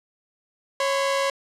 sawtooth tone pair together, 550 / 1015.7 Hz, C#5 / B5, -14 / +48 cents, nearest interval major seventh, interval 1062 cents, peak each -18 / -24 dBFS, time 0.8-1.3 s, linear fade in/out 2 ms, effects low-pass 8000 Hz 12 dB/octave

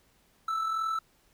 triangle tone with amplitude modulation, 1318.5 Hz, E6, in tune, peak -24 dBFS, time 0.48-0.99 s, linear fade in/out 5 ms, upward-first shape sine, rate 42.2 Hz, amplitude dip 45%, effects pink hiss -66 dBFS RMS until 1.33 s

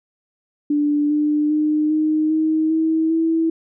sine tone with pitch steps, 293.7 / 298.8 / 304.1 / 309.4 / 314.8 / 320.3 / 325.9 Hz, D4 / D4 / D#4 / D#4 / D#4 / E4 / E4, 0 / +30 / -40 / -10 / +20 / -50 / -20 cents, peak -15 dBFS, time 0.7-3.5 s, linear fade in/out 5 ms, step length 400 ms, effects none

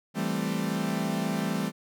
40% pulse chord, A minor seventh, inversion second, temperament equal, 164.81 / 196 / 220 / 261.6 Hz, E3 / G3 / A3 / C4, 0 / 0 / 0 / 0 cents, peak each -32 / -30 / -32 / -34 dBFS, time 0.14-1.72 s, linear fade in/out 50 ms, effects none

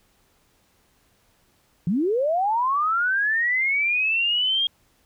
sine linear sweep, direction up, 154.9 to 3256 Hz, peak -19 dBFS, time 1.87-4.67 s, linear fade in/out 2 ms, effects pink hiss -63 dBFS RMS until 5.05 s

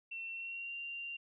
sine tone with pitch glide, 2703 to 2774 Hz, E7 to F7, +43 to -12 cents, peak -40 dBFS, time 0.11-1.17 s, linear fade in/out 10 ms, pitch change +45 cents, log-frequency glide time 0.32-0.74 s, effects none

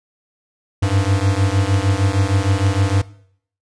square beating tone pair, 94.8 / 101.3 Hz, F#2 / G#2, +43 / -43 cents, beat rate 6.5 Hz, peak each -18 dBFS, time 0.82-3.02 s, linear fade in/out 10 ms, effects noise-tail reverb RT60 0.6 s tail -19 dB re dry + resampled to 22050 Hz

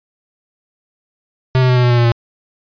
square tone with pitch steps, 129.4 / 127.62 / 125.86 / 124.13 / 122.42 / 120.73 / 119.07 / 117.43 Hz, C3 / C3 / B2 / B2 / B2 / B2 / A#2 / A#2, -19 / -43 / +33 / +9 / -15 / -39 / +37 / +13 cents, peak -10 dBFS, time 1.55-2.118 s, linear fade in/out 0 ms, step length 71 ms, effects resampled to 11025 Hz

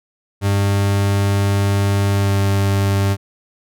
40% pulse tone with pitch glide, 100 to 98.85 Hz, G2 to G2, +35 to +15 cents, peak -13 dBFS, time 0.41-3.17 s, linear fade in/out 50 ms, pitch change -20 cents, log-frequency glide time 2.12-2.34 s, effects none

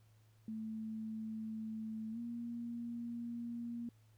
sine tone with pitch glide, 220 to 235.8 Hz, A3 to A#3, 0 to +20 cents, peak -40 dBFS, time 0.48-3.89 s, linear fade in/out 2 ms, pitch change +120 cents, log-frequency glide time 2.11-2.19 s, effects added 109 Hz sine -64 dBFS peak until 4.17 s + pink hiss -75 dBFS RMS until 4.17 s

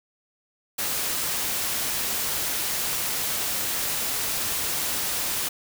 white noise, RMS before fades -27 dBFS, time 0.78-5.49 s, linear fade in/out 10 ms, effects none

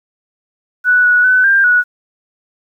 sine tone with pitch steps, 1480 / 1467 / 1506 / 1591 / 1466 Hz, F#6 / F#6 / F#6 / G6 / F#6, 0 / -15 / +30 / +25 / -16 cents, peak -7 dBFS, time 0.84-1.84 s, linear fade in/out 50 ms, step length 200 ms, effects 8-bit

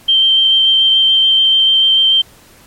sine tone with vibrato, 3136 Hz, G7, in tune, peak -7 dBFS, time 0.08-2.22 s, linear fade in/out 10 ms, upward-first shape sine, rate 6.9 Hz, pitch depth 9 cents each way, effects pink hiss -44 dBFS RMS until 2.66 s + MP3 64 kbps

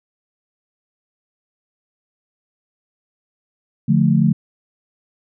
sine chord, D minor, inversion none, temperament just, 146.83 / 176.2 / 220.2 Hz, D3 / F3 / A3, 0 / +16 / +2 cents, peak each -16 dBFS, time 3.88-4.33 s, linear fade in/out 10 ms, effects none

